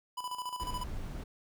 square tone with tremolo, 994 Hz, B5, 11 cents sharp, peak -35 dBFS, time 0.17-0.84 s, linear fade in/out 10 ms, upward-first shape square, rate 14 Hz, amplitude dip 65%
brown noise, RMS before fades -39 dBFS, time 0.6-1.24 s, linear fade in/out 10 ms
effects none

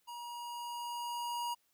square tone with level ramp, 954 Hz, A#5, 40 cents sharp, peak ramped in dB -44 to -35 dBFS, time 0.07-1.55 s, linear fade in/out 20 ms, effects white hiss -75 dBFS RMS until 1.73 s

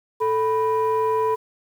sine tone pair together, 440 / 987.8 Hz, A4 / B5, 0 / 0 cents, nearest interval octave + major second, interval 1400 cents, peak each -19 / -20 dBFS, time 0.2-1.36 s, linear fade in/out 20 ms, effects tanh soft clip ceiling -14 dBFS + 8-bit

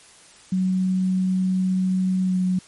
sine tone with pitch glide, 186.2 to 183.85 Hz, F#3 to F#3, +11 to -11 cents, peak -18 dBFS, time 0.52-2.59 s, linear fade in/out 5 ms, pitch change -22 cents, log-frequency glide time 2.23-2.37 s, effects white hiss -49 dBFS RMS until 2.67 s + MP3 48 kbps

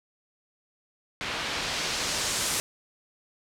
white noise with low-pass filter sweep, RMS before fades -30 dBFS, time 1.21-2.6 s, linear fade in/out 0 ms, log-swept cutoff 2900 to 9400 Hz, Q 0.95, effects none

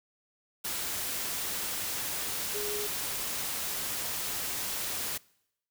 sine tone in noise, 415.8 Hz, G#4, 2 cents sharp, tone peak -35 dBFS, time 2.54-2.87 s, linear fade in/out 10 ms, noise white, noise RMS -34 dBFS, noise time 0.64-5.18 s, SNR -4 dB, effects noise-tail reverb RT60 0.8 s tail -24 dB re dry

